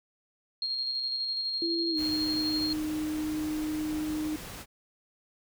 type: tone with tremolo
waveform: sine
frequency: 4243 Hz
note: C8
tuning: 23 cents sharp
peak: -28 dBFS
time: 0.62-2.73 s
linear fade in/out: 2 ms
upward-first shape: square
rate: 12 Hz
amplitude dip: 25%
type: tone with pitch glide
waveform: sine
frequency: 335.1 to 307.3 Hz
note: E4 to D#4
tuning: +29 to -21 cents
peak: -29 dBFS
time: 1.62-4.36 s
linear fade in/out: 2 ms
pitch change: -150 cents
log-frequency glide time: 1.9-1.97 s
type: noise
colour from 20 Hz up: pink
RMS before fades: -42 dBFS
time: 1.96-4.66 s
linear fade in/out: 50 ms
effects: none